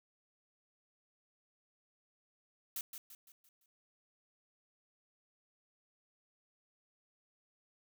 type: noise with echo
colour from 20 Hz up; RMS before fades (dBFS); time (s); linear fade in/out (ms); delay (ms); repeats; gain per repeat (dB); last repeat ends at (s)
blue; -40; 2.76-2.81; 2; 170; 5; -7; 3.66
effects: none